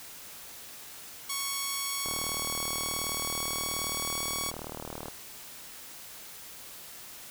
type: tone with pitch glide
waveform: 5% pulse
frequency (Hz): 1108.7 to 1119.6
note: C#6 to C#6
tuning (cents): 0 to +17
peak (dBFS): -19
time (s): 1.29-4.51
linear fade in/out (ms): 10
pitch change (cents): +17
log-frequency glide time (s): 1.41-4.22
type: click train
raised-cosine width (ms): 1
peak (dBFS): -24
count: 118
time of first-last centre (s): 2.06-5.083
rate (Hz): 38.7
effects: white hiss -46 dBFS RMS until 7.3 s